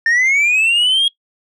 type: linear sweep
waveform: sine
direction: up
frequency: 1791 to 3300 Hz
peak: -8 dBFS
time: 0.06-1.08 s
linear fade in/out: 2 ms
effects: noise-tail reverb RT60 0.1 s tail -22 dB re dry + tanh soft clip ceiling -10 dBFS